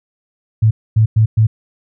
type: tone bursts at uneven times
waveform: sine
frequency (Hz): 109.9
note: A2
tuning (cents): -2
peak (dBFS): -7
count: 4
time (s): 0.62-0.71 / 0.96-1.06 / 1.16-1.26 / 1.37-1.47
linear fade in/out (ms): 10
effects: none